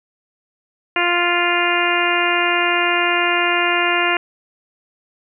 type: harmonic tone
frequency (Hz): 349.2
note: F4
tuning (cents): 0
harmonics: 1 / 2 / 3 / 4 / 5 / 6 / 7 / 8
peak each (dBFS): -23 / -23 / -23 / -23 / -23 / -23 / -23 / -23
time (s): 0.96-4.17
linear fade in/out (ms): 2
effects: none